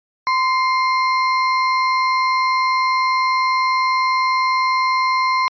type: tone with sample-and-hold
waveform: sine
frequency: 1035 Hz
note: C6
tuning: 19 cents flat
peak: -14 dBFS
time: 0.27-5.48 s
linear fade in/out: 0 ms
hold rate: 3150 Hz
effects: resampled to 11025 Hz